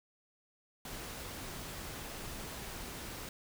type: noise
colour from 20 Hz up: pink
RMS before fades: -44 dBFS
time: 0.85-3.29 s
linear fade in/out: 2 ms
effects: none